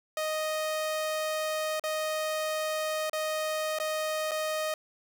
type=tone with dropouts; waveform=sawtooth; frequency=622.3 Hz; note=D#5; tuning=in tune; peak=-25 dBFS; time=0.17-4.74 s; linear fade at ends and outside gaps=2 ms; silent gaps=1.797-1.838 / 3.097-3.131 / 3.787-3.799 / 4.311-4.316 s; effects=none